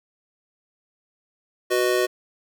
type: chord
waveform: square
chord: B major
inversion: second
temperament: just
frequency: 370.4 / 493.9 / 617.4 Hz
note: F#4 / B4 / D#5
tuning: +2 / 0 / -14 cents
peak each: -22 / -26 / -26 dBFS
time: 1.7-2.07 s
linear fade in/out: 20 ms
effects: none